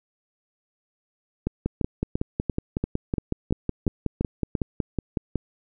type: two click trains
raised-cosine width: 3 ms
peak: -11 / -11 dBFS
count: 21 / 10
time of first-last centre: 1.66-5.357 / 1.47-4.552 s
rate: 5.41 / 2.92 Hz
effects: none